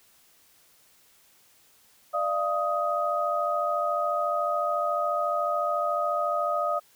sine tone cluster, 593 / 687 / 1252 Hz, D5 / F5 / D#6, +17 / -29 / +10 cents, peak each -29 / -29 / -27 dBFS, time 2.13-6.8 s, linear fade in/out 20 ms, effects white hiss -60 dBFS RMS until 6.95 s

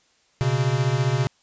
square beating tone pair, 122.5 / 137.5 Hz, B2 / C#3, -14 / -14 cents, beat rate 15 Hz, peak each -23 dBFS, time 0.41-1.27 s, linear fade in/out 0 ms, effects white hiss -62 dBFS RMS until 1.42 s + resampled to 16000 Hz

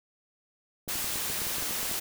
clicks, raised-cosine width 2 ms, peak -28 dBFS, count 12, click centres 0.878 / 0.956 / 1.044 / 1.158 / 1.301 / 1.418 / 1.468 / 1.583 / 1.624 / 1.709 / 1.83 / 1.914 s
white noise, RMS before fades -32 dBFS, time 0.88-2 s, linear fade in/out 10 ms
effects none

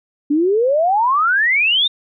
sine exponential sweep, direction up, 281.7 to 3729 Hz, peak -12 dBFS, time 0.3-1.88 s, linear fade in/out 10 ms, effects none

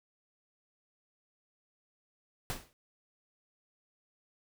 pink noise with exponential decay, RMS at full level -34 dBFS, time 2.5-2.73 s, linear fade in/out 0 ms, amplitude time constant 49 ms, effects none

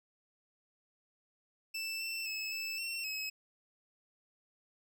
25% pulse tone with pitch steps, 2652 / 2679 / 2593 / 2631 / 2712 / 2564 Hz, E7 / E7 / E7 / E7 / E7 / E7, +10 / +27 / -29 / -4 / +49 / -49 cents, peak -33 dBFS, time 1.74-3.3 s, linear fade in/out 10 ms, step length 260 ms, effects none

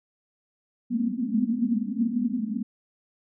pink band-pass noise, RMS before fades -26 dBFS, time 0.9-2.63 s, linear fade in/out 20 ms, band 210 to 250 Hz, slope 96 dB/octave, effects none

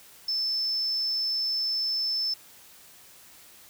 sine tone, 5274 Hz, E8, in tune, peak -25 dBFS, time 0.28-2.34 s, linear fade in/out 5 ms, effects white hiss -52 dBFS RMS until 3.69 s

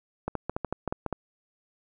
clicks, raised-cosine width 1 ms, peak -15 dBFS, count 10, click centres 0.28 / 0.353 / 0.496 / 0.565 / 0.647 / 0.726 / 0.877 / 0.925 / 1.063 / 1.127 s, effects none

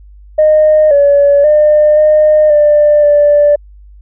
sine tone with pitch steps, 615 / 569 / 603 / 611 / 594 / 586 Hz, D#5 / C#5 / D5 / D#5 / D5 / D5, -20 / +45 / +46 / -32 / +20 / -4 cents, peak -3 dBFS, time 0.38-3.56 s, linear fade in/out 10 ms, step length 530 ms, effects tanh soft clip ceiling 0 dBFS + added 50 Hz sine -34 dBFS peak until 4.01 s

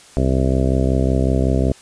harmonic tone, 65.4 Hz, C2, in tune, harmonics 1 / 2 / 3 / 4 / 5 / 6 / 7 / 8 / 9 / 10, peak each -18 / -20 / -24 / -22 / -29 / -25 / -29 / -29 / -30 / -28 dBFS, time 0.17-1.72 s, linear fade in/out 0 ms, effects white hiss -45 dBFS RMS until 1.81 s + resampled to 22050 Hz

